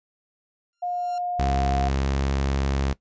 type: tone with exponential growth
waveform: 5% pulse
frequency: 1391 Hz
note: F6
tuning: 7 cents flat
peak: -27 dBFS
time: 0.73-1.18 s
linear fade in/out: 1 ms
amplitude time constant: 97 ms
type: tone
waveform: sine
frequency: 712 Hz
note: F5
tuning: 33 cents sharp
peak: -25 dBFS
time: 0.82-1.89 s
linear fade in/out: 10 ms
type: tone with pitch glide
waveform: sawtooth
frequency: 67.7 to 68.25 Hz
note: C#2 to C#2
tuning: -40 to -26 cents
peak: -18 dBFS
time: 1.39-2.93 s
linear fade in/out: 5 ms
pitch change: +14 cents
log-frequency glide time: 1.97-2.16 s
effects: noise-tail reverb RT60 0.1 s tail -18 dB re dry + resampled to 16000 Hz